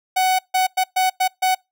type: tone bursts at uneven times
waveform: 45% pulse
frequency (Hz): 747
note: F#5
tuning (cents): +16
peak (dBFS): -15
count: 6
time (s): 0.16-0.39 / 0.54-0.67 / 0.77-0.84 / 0.96-1.1 / 1.2-1.28 / 1.42-1.55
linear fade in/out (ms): 10
effects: noise-tail reverb RT60 0.2 s tail -25 dB re dry